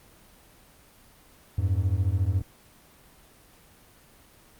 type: beating tone pair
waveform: triangle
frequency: 87.31 / 101.31 Hz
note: F2 / G#2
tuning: 0 / -42 cents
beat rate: 14 Hz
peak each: -23 dBFS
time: 1.58-2.42 s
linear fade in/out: 5 ms
effects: pink hiss -55 dBFS RMS until 4.59 s + Opus 24 kbps